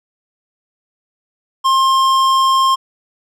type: tone with tanh clipping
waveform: sine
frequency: 1062 Hz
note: C6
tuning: 25 cents sharp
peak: -12 dBFS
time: 1.64-2.76 s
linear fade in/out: 20 ms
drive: 15 dB
effects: none